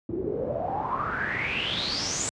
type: noise with low-pass filter sweep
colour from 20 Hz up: pink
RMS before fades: -29 dBFS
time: 0.09-2.29 s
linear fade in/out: 0 ms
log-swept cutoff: 310 to 7700 Hz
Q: 9.5
effects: high-pass 80 Hz 12 dB/octave + resampled to 22050 Hz